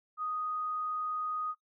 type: tone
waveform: sine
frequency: 1244.5 Hz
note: D#6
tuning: in tune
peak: -32 dBFS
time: 0.17-1.55 s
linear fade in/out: 50 ms
effects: noise-tail reverb RT60 0.1 s tail -19 dB re dry